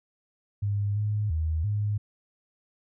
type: tone with pitch steps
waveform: sine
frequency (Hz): 101.9 / 105.1 / 79.4 / 104.1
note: G#2 / G#2 / D#2 / G#2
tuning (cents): -32 / +21 / +36 / +5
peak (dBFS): -24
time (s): 0.62-1.98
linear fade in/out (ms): 10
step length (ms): 340
effects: none